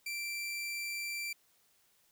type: tone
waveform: sawtooth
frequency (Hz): 2349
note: D7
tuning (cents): 0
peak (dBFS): -33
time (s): 0.06-1.33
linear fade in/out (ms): 5
effects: white hiss -70 dBFS RMS until 2.11 s